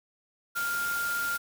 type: tone in noise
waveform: sine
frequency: 1400 Hz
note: F6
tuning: 4 cents sharp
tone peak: -28 dBFS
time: 0.55-1.38 s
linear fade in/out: 20 ms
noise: white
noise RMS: -37 dBFS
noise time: 0.55-1.38 s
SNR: +6 dB
effects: none